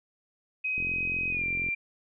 sine tone with pitch glide, 2524 to 2369 Hz, D#7 to D7, +24 to +14 cents, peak -27 dBFS, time 0.64-1.75 s, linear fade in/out 10 ms, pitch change -110 cents, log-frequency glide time 1.3-1.44 s
click train, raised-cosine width 3 ms, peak -28 dBFS, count 41, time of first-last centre 0.78-1.687 s, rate 44.1 Hz
effects none

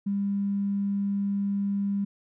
triangle tone with tanh clipping, 200 Hz, G3, 35 cents sharp, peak -24 dBFS, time 0.06-2.05 s, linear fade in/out 10 ms, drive 3 dB, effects none

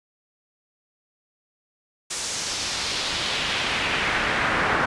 brown noise with band-pass filter sweep, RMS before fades -25 dBFS, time 2.1-4.86 s, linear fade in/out 10 ms, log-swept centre 7400 to 1400 Hz, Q 1.5, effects resampled to 24000 Hz

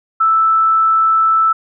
sine tone, 1318.5 Hz, E6, in tune, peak -9 dBFS, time 0.2-1.53 s, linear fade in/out 10 ms, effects none

